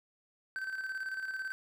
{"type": "tone with tremolo", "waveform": "triangle", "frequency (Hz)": 1544, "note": "G6", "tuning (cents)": -27, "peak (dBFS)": -32, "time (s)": [0.56, 1.52], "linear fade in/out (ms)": 0, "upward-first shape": "square", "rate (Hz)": 18, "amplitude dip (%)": 50, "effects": []}